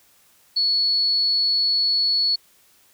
sine tone, 4400 Hz, C#8, 14 cents flat, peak -17 dBFS, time 0.56-2.36 s, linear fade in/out 10 ms, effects white hiss -57 dBFS RMS until 2.93 s

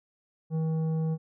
sine tone with tanh clipping, 159.9 Hz, D#3, 48 cents sharp, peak -27 dBFS, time 0.5-1.18 s, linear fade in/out 50 ms, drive 9 dB, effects none

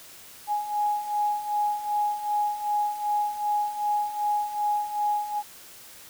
sine beating tone pair, 830.6 / 833.2 Hz, G#5 / G#5, 0 / +5 cents, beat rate 2.6 Hz, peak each -30 / -25 dBFS, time 0.47-5.43 s, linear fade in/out 50 ms, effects white hiss -47 dBFS RMS until 6.09 s

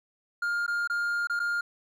triangle tone with dropouts, 1409 Hz, F6, 15 cents sharp, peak -24 dBFS, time 0.42-1.61 s, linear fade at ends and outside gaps 5 ms, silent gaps 0.665-0.678 / 0.875-0.898 / 1.272-1.297 / 1.394-1.399 s, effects none

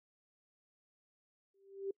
sine tone with exponential growth, 392 Hz, G4, in tune, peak -33 dBFS, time 1.54-1.91 s, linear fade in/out 5 ms, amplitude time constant 79 ms, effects noise-tail reverb RT60 0.1 s tail -26 dB re dry

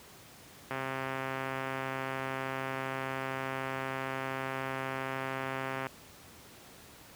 click train, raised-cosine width 0.5 ms, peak -20 dBFS, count 687, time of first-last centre 0.71-5.868 s, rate 133 Hz, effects pink hiss -53 dBFS RMS until 7.15 s + high-pass 80 Hz 12 dB/octave

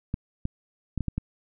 clicks, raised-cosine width 5 ms, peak -15 dBFS, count 6, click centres 0.141 / 0.454 / 0.977 / 1.007 / 1.083 / 1.18 s, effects none

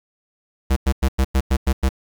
square tone bursts, 66.2 Hz, C2, 21 cents sharp, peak -15 dBFS, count 8, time 0.7-1.891 s, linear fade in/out 10 ms, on 64 ms, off 97 ms, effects 7-bit

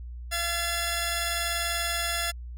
10% pulse tone pair together, 683 / 1717.8 Hz, F5 / A6, -39 / -42 cents, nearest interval octave + major third, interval 1597 cents, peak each -21 dBFS, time 0.31-2.32 s, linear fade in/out 20 ms, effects added 60 Hz sine -36 dBFS peak until 2.57 s

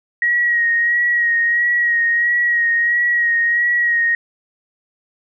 sine tone with vibrato, 1894 Hz, A#6, 27 cents sharp, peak -13 dBFS, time 0.22-4.15 s, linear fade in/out 2 ms, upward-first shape sine, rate 1.5 Hz, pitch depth 29 cents each way, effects none

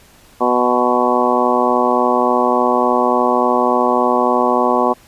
harmonic tone with a mistuned harmonic, 123.47 Hz, B2, in tune, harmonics 2 / 3 / 4 / 5 / 6 / 7 / 8 / 9, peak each -20 / -20 / -20 / -20 / -20 / -20 / -20 / -20 dBFS, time 0.4-4.94 s, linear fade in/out 20 ms, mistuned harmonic 8, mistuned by +23 cents, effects pink hiss -47 dBFS RMS until 5.07 s + resampled to 32000 Hz

